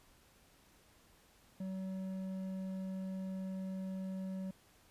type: tone with hard clipping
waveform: sine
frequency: 189.2 Hz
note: F#3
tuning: 39 cents sharp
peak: -40 dBFS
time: 1.6-4.51 s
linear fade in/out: 5 ms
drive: 6 dB
effects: pink hiss -66 dBFS RMS until 4.9 s + resampled to 32000 Hz